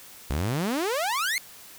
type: exponential sweep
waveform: sawtooth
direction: up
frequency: 61.74 to 2217 Hz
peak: -21 dBFS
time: 0.3-1.38 s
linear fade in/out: 0 ms
effects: white hiss -47 dBFS RMS until 1.78 s